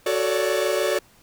45% pulse chord, D major seventh, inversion first, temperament equal with one note detuned, 370 / 440 / 560.8 / 587.3 Hz, F#4 / A4 / C#5 / D5, 0 / 0 / +20 / 0 cents, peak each -26 dBFS, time 0.06-0.99 s, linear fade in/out 5 ms, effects pink hiss -55 dBFS RMS until 1.22 s

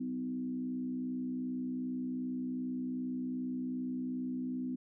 sine tone with frequency modulation, 253.6 Hz, B3, 46 cents sharp, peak -34 dBFS, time 0-4.76 s, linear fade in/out 10 ms, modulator 62.6 Hz, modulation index 0.63, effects none

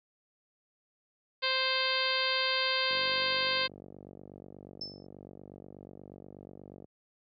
harmonic tone, 523.3 Hz, C5, in tune, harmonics 1 / 2 / 3 / 4 / 5 / 6 / 7 / 8 / 9, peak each -36 / -36 / -36 / -36 / -36 / -36 / -36 / -36 / -36 dBFS, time 1.42-3.68 s, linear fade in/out 20 ms
click train, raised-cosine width 2 ms, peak -34 dBFS, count 191, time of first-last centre 2.91-6.844 s, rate 48.3 Hz
sine tone with exponential decay, 5274 Hz, E8, in tune, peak -33 dBFS, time 4.81-5.07 s, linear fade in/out 5 ms, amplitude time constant 56 ms
effects high-pass 100 Hz 12 dB/octave

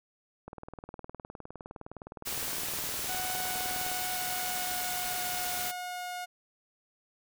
click train, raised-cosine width 1 ms, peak -28 dBFS, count 68, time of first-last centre 0.48-3.916 s, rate 19.5 Hz
white noise, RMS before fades -35 dBFS, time 2.25-5.72 s, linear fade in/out 20 ms
sawtooth tone with pitch glide, 740 to 719.3 Hz, F#5 to F#5, 0 to -49 cents, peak -32 dBFS, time 3.08-6.26 s, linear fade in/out 20 ms, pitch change -49 cents, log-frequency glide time 3.28-6.14 s
effects none

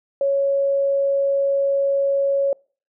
sine tone, 554.4 Hz, C#5, in tune, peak -16 dBFS, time 0.21-2.53 s, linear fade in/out 2 ms, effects noise-tail reverb RT60 0.4 s tail -26 dB re dry

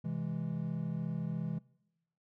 triangle chord, C augmented, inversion none, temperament equal, 130.81 / 164.81 / 207.7 Hz, C3 / E3 / G#3, 0 / 0 / 0 cents, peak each -38 / -34 / -38 dBFS, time 0.04-1.59 s, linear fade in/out 10 ms, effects noise-tail reverb RT60 0.9 s tail -23 dB re dry

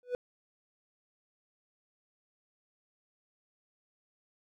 triangle tone with exponential growth, 493.9 Hz, B4, in tune, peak -24 dBFS, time 0.03-0.15 s, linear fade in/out 1 ms, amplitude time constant 26 ms, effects none

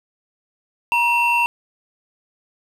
triangle tone pair together, 950.2 / 2700 Hz, A#5 / E7, +33 / +41 cents, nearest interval octave + tritone, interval 1808 cents, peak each -16 dBFS, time 0.92-1.46 s, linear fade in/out 0 ms, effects none

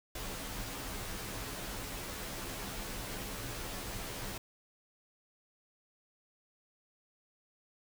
pink noise with comb filter, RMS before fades -41 dBFS, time 0.15-4.38 s, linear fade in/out 5 ms, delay 13 ms, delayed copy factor -0.85, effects none

